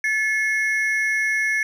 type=ring-modulated tone; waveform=triangle; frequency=1950 Hz; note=B6; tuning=23 cents flat; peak=-14 dBFS; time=0.04-1.63 s; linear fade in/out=2 ms; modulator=220 Hz; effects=none